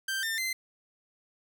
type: tone with pitch steps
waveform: sawtooth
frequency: 1568 / 1801.2 / 2069 Hz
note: G6 / A6 / C7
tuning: 0 / +40 / -20 cents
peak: -26 dBFS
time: 0.08-0.53 s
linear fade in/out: 5 ms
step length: 150 ms
effects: none